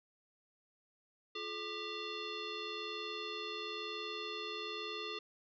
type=tone with frequency modulation; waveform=sine; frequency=1975.5 Hz; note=B6; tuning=in tune; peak=-39 dBFS; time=1.35-5.19 s; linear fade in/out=5 ms; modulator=774 Hz; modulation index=2.8; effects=none